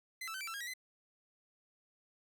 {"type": "tone with pitch steps", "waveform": "sawtooth", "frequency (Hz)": [2043, 1319, 1533, 2332, 1337, 1628, 1917, 2032], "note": ["C7", "E6", "G6", "D7", "E6", "G#6", "A#6", "B6"], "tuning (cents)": [-42, 1, -39, -13, 24, -35, 48, 49], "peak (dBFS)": -37, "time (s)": [0.21, 0.738], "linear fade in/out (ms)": 5, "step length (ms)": 66, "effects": []}